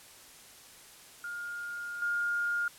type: tone with level steps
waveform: sine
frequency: 1416 Hz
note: F6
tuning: 23 cents sharp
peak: -36 / -28 dBFS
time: 1.24-2.68 s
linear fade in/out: 2 ms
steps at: 2.02 s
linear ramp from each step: 2 ms
effects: white hiss -53 dBFS RMS until 2.78 s + low-pass 12000 Hz 12 dB/octave